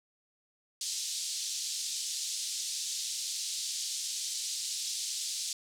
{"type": "band-pass noise", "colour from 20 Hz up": "pink", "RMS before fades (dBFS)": -36, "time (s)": [0.81, 5.53], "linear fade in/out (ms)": 2, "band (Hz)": [4000, 8600], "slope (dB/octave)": 24, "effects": []}